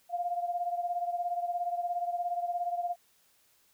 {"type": "beating tone pair", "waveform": "sine", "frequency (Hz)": [698.5, 715.5], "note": ["F5", "F5"], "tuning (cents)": [0, 42], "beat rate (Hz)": 17, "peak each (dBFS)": [-31, -36], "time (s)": [0.09, 2.96], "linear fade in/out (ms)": 50, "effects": ["white hiss -67 dBFS RMS until 3.73 s"]}